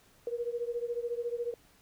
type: beating tone pair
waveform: sine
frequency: 470.6 / 484.6 Hz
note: A#4 / B4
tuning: +16 / -33 cents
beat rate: 14 Hz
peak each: -34 / -36 dBFS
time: 0.27-1.54 s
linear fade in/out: 2 ms
effects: pink hiss -63 dBFS RMS until 1.81 s